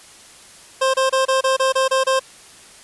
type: tone bursts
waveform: 25% pulse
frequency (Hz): 528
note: C5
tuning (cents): +16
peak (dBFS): -11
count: 9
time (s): 0.81-2.196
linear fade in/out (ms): 10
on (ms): 130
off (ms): 27
effects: white hiss -44 dBFS RMS until 2.83 s + resampled to 24000 Hz